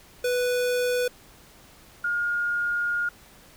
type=tone pair in turn; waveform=square / sine; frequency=493.9 / 1423 Hz; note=B4 / F6; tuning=0 / +32 cents; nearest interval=octave + tritone; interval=1832 cents; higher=second; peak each=-23 dBFS; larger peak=neither; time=0.24-1.08 / 2.04-3.09 s; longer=second; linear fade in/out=5 ms; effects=pink hiss -52 dBFS RMS until 3.56 s